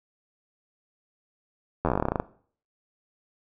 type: slowing click train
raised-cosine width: 1 ms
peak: -10 dBFS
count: 16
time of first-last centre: 1.85-2.199 s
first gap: 11 ms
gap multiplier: 1.1
effects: noise-tail reverb RT60 0.5 s tail -18 dB re dry